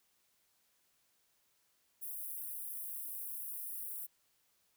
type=high-pass noise; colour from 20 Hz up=white; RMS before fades=-43 dBFS; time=2.01-4.07 s; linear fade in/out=20 ms; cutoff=9900 Hz; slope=48 dB/octave; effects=white hiss -75 dBFS RMS until 4.76 s